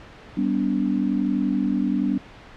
sine chord, G major, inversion none, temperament equal with one note detuned, 196 / 246.9 / 288.1 Hz, G3 / B3 / D4, 0 / 0 / -33 cents, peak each -24 dBFS, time 0.37-2.18 s, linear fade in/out 5 ms, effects pink hiss -44 dBFS RMS until 2.56 s + low-pass 3000 Hz 12 dB/octave

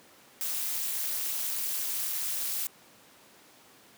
blue noise with amplitude modulation, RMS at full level -28 dBFS, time 0.41-2.67 s, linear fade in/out 0 ms, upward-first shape sine, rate 293 Hz, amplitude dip 90%, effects pink hiss -56 dBFS RMS until 3.97 s + high-pass 200 Hz 12 dB/octave

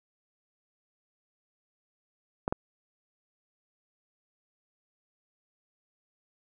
clicks, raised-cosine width 1 ms, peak -14 dBFS, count 2, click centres 2.479 / 2.525 s, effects none

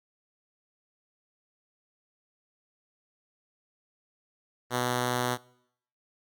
5% pulse tone, 123.7 Hz, B2, 3 cents sharp, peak -15 dBFS, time 4.7-5.38 s, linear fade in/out 50 ms, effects noise-tail reverb RT60 0.7 s tail -22 dB re dry + Opus 48 kbps

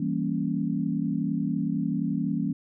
sine chord, E diminished seventh, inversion none, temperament equal, 164.81 / 196 / 233.1 / 277.2 Hz, E3 / G3 / Bb3 / Db4, 0 / 0 / 0 / 0 cents, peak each -30 dBFS, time 0-2.53 s, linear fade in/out 5 ms, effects none

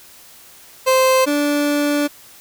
30% pulse tone pair in turn, 521 / 291.2 Hz, C5 / D4, -7 / -15 cents, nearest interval minor seventh, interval 1008 cents, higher first, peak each -9 / -13 dBFS, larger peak first, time 0.86-1.26 / 1.26-2.08 s, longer second, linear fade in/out 20 ms, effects white hiss -44 dBFS RMS until 2.4 s

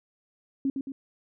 sine tone with echo, 271.1 Hz, C#4, 38 cents flat, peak -23 dBFS, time 0.65-0.7 s, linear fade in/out 2 ms, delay 110 ms, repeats 2, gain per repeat -5 dB, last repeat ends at 0.92 s, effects none

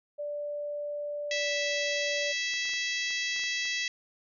sine tone with pitch glide, 586 to 580.9 Hz, D5 to D5, -4 to -19 cents, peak -32 dBFS, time 0.18-2.33 s, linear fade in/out 20 ms, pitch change -15 cents, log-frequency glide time 1.36-1.53 s
harmonic tone, 657 Hz, E5, 6 cents flat, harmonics 3 / 4 / 5 / 6 / 7 / 8 / 9 / 10, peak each -33 / -35 / -37 / -39 / -40 / -41 / -42 / -43 dBFS, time 1.31-3.88 s, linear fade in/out 2 ms
clicks, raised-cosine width 0.3 ms, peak -33 dBFS, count 9, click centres 2.538 / 2.654 / 2.693 / 2.737 / 3.106 / 3.363 / 3.394 / 3.438 / 3.654 s
effects none

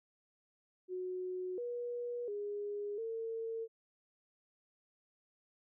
sine tone with pitch steps, 367 / 482.3 / 411 / 452.7 Hz, F#4 / B4 / G#4 / A4, -14 / -41 / -18 / +49 cents, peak -37 dBFS, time 0.88-3.68 s, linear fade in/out 50 ms, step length 700 ms, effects none

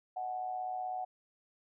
sine tone with amplitude modulation, 740 Hz, F#5, in tune, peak -32 dBFS, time 0.16-1.05 s, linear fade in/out 10 ms, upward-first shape sine, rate 116 Hz, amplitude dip 60%, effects none

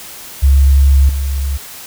sine tone with level steps, 68.7 Hz, C#2, 15 cents flat, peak -5 / -14 dBFS, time 0.42-1.58 s, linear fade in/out 20 ms, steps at 1.09 s, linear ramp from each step 2 ms, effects white hiss -32 dBFS RMS until 1.86 s

